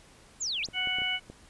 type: exponential two-way sweep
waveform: sine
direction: down then up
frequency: 7700 to 2265 to 7700 Hz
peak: -29 dBFS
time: 0.4-0.67 s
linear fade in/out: 20 ms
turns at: 0.62 s
type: clicks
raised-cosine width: 2 ms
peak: -30 dBFS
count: 5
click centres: 0.687 / 0.873 / 0.986 / 1.019 / 1.3 s
type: harmonic tone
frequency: 740 Hz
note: F#5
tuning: in tune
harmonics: 1 / 2 / 3 / 4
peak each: -41 / -38 / -31 / -30 dBFS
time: 0.73-1.2 s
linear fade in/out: 50 ms
effects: pink hiss -56 dBFS RMS until 1.49 s + resampled to 24000 Hz